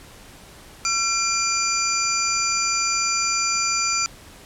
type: tone cluster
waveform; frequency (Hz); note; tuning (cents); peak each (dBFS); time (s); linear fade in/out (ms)
sine; 1350 / 2387 / 4747 / 5950 / 7090; E6 / D7 / D8 / F#8 / A8; +41 / +28 / +18 / +9 / +12; -26; 0.85-4.06; 0
effects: pink hiss -45 dBFS RMS until 4.45 s + low-pass 12000 Hz 12 dB/octave